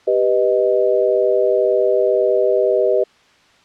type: chord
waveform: sine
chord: G augmented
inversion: none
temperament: equal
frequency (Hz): 392 / 493.9 / 622.3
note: G4 / B4 / D#5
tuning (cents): 0 / 0 / 0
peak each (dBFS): -17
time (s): 0.07-3.04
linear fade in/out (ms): 10
effects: white hiss -52 dBFS RMS until 3.64 s + low-pass 4000 Hz 12 dB/octave